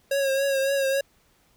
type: tone with vibrato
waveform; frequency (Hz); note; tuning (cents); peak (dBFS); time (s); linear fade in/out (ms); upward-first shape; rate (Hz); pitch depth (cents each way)
square; 546; C#5; -26; -22; 0.11-1.01; 5; triangle; 3.6; 43
effects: pink hiss -63 dBFS RMS until 1.56 s